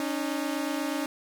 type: tone pair together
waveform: sawtooth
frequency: 277.2 / 305.4 Hz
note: C#4 / D#4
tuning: 0 / -32 cents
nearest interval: major second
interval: 168 cents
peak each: -27 dBFS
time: 0-1.06 s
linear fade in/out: 2 ms
effects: none